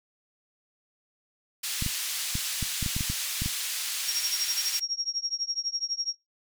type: band-pass noise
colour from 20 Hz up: pink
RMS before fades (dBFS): -32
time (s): 1.63-4.8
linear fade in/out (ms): 10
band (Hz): 3000 to 15000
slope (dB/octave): 12
type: clicks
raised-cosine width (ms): 5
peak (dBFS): -18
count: 11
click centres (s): 1.824 / 1.863 / 2.354 / 2.627 / 2.827 / 2.862 / 2.965 / 3.008 / 3.1 / 3.42 / 3.46
type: tone with tremolo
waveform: sine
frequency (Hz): 5588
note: F8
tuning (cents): 0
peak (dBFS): -24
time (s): 4.07-6.15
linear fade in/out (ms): 20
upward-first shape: triangle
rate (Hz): 12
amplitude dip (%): 100
effects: noise-tail reverb RT60 0.2 s tail -24 dB re dry